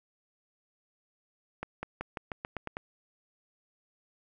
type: accelerating click train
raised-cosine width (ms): 0.5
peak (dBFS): -20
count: 9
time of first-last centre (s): 1.63-2.769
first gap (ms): 200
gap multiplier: 0.9
effects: none